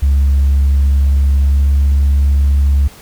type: tone with pitch glide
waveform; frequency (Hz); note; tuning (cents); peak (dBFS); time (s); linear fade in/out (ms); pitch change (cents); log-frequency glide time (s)
sine; 69.3 to 69.94; C#2 to C#2; 0 to +16; -6; 0.02-2.88; 10; +16; 1.42-1.72
effects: tanh soft clip ceiling -6 dBFS + pink hiss -39 dBFS RMS until 3.01 s